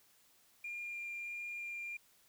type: tone with vibrato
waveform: sine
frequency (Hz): 2400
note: D7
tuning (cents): +37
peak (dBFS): -39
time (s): 0.64-1.97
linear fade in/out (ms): 5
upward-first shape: triangle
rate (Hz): 1.5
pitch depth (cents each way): 8
effects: tanh soft clip ceiling -37 dBFS + white hiss -68 dBFS RMS until 2.28 s